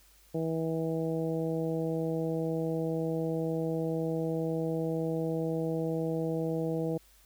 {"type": "harmonic tone", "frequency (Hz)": 162, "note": "E3", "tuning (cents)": -30, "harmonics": [1, 2, 3, 4, 5], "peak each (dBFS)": [-33, -34, -33, -40, -47], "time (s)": [0.34, 6.98], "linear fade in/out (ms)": 10, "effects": ["added 50 Hz sine -62 dBFS peak until 7.25 s", "white hiss -62 dBFS RMS until 7.25 s"]}